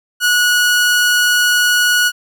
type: tone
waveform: sawtooth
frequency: 1461 Hz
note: F#6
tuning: 22 cents flat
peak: -7 dBFS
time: 0.2-2.12 s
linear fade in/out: 50 ms
effects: none